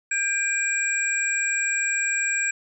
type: tone cluster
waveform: sine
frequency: 1605 / 2383 / 7670 Hz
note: G6 / D7 / A#8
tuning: +40 / +25 / +48 cents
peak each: -26 dBFS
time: 0.11-2.51 s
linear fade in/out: 5 ms
effects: none